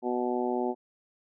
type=harmonic tone; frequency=123.3 Hz; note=B2; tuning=2 cents flat; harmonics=2 / 3 / 4 / 5 / 6 / 7; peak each=-32 / -30 / -37 / -37 / -35 / -36 dBFS; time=0.02-0.75 s; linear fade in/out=50 ms; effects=none